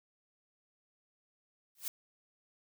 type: noise with exponential growth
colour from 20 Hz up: blue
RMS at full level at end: -33 dBFS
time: 1.75-1.88 s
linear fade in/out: 1 ms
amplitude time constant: 27 ms
effects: none